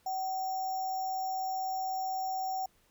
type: tone with sample-and-hold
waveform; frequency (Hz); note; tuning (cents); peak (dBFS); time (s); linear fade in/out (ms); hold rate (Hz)
sine; 758; F#5; +42; -31; 0.06-2.66; 5; 6300
effects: pink hiss -68 dBFS RMS until 2.9 s